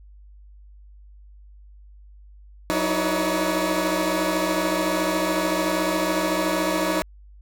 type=tone cluster; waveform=20% pulse; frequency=183.8 / 310.2 / 324 / 491 / 564 Hz; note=F#3 / D#4 / E4 / B4 / C#5; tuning=-11 / -5 / -30 / -10 / +30 cents; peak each=-25 / -20 / -23 / -29 / -22 dBFS; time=2.7-7.02 s; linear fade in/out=0 ms; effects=added 50 Hz sine -44 dBFS peak until 7.41 s